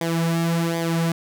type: tone with flanger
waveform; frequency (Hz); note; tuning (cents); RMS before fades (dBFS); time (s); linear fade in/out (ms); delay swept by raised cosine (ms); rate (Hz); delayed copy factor
sawtooth; 166.7; E3; +20; -22; 0.01-1.12; 2; 0.72 to 4.02; 1.3; -0.7
effects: none